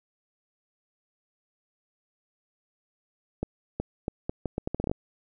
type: accelerating click train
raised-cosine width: 2 ms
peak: -15 dBFS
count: 13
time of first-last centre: 3.43-4.914 s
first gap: 370 ms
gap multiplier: 0.76
effects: none